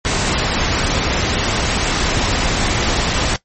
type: noise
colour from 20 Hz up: pink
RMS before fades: -17 dBFS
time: 0.05-3.36 s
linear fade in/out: 0 ms
effects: noise-tail reverb RT60 0.1 s tail -18 dB re dry + MP3 32 kbps